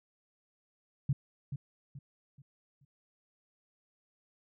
sine tone with echo, 138.59 Hz, C#3, in tune, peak -25 dBFS, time 1.09-1.13 s, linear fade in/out 5 ms, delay 430 ms, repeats 4, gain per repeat -9 dB, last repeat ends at 2.85 s, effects none

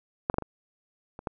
clicks, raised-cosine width 1 ms, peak -10 / -16 / -10 / -22 / -26 / -16 dBFS, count 6, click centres 0.299 / 0.342 / 0.384 / 0.423 / 1.191 / 1.272 s, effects none

